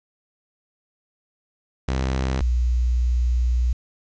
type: tone pair in turn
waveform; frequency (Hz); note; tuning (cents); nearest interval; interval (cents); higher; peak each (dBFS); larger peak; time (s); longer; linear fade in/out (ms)
sawtooth / sine; 65.5 / 60.75; C2 / B1; +2 / -28; minor second; 130; first; -17; neither; 1.88-2.41 / 2.41-3.73; second; 5
effects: resampled to 16000 Hz + 8-bit